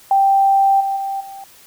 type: tone with level steps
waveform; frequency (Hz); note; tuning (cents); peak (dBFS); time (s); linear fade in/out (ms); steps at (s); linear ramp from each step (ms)
sine; 784; G5; 0; -10 / -17 / -20 / -31; 0.11-1.44; 2; 0.8 / 0.96 / 1.2; 10
effects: white hiss -46 dBFS RMS until 1.66 s